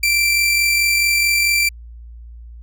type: tone with amplitude modulation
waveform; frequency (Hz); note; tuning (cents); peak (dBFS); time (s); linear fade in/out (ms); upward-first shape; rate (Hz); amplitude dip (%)
sawtooth; 2349; D7; 0; -9; 0.03-1.69; 5; sine; 44.6; 30
effects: added 58 Hz sine -34 dBFS peak until 2.62 s